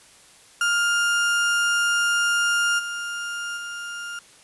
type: tone with level steps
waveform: 35% pulse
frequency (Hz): 1406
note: F6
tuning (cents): +11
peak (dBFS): -17 / -26 / -29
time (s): 0.61-4.19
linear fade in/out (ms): 2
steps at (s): 2.78 / 3.56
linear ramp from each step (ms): 20
effects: white hiss -51 dBFS RMS until 4.43 s + resampled to 24000 Hz